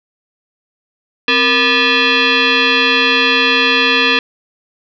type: tone with frequency modulation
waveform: sine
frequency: 469.5 Hz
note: A#4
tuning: 12 cents sharp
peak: -9 dBFS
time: 1.28-4.19 s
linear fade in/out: 2 ms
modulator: 733 Hz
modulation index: 4.6
effects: none